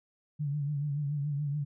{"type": "tone with vibrato", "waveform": "sine", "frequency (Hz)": 145, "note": "D3", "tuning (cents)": -22, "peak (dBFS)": -29, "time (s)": [0.39, 1.65], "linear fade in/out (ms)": 20, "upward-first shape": "triangle", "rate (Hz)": 7, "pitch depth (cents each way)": 77, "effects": []}